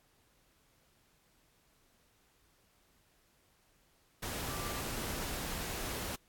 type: tone in noise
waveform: sine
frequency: 1174.7 Hz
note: D6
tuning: in tune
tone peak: -46 dBFS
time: 4.48-4.81 s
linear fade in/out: 10 ms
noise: pink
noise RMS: -39 dBFS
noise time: 4.22-6.16 s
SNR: -10 dB
effects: pink hiss -70 dBFS RMS until 6.28 s + AAC 64 kbps